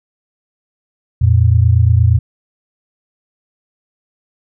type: tone pair together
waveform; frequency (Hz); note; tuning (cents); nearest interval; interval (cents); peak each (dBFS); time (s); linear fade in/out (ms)
sine; 86.6 / 115.17; F2 / A#2; -14 / -20; perfect fourth; 494; -10; 1.21-2.19; 10
effects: none